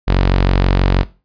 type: tone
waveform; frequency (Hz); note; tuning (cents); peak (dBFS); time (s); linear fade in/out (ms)
sawtooth; 46.25; F#1; 0; -6; 0.07-1.04; 20
effects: noise-tail reverb RT60 0.3 s tail -18 dB re dry + resampled to 11025 Hz